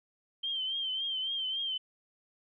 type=tone with vibrato; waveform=sine; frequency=3136 Hz; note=G7; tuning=in tune; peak=-31 dBFS; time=0.43-1.78 s; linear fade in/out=10 ms; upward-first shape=triangle; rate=3.6 Hz; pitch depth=70 cents each way; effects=none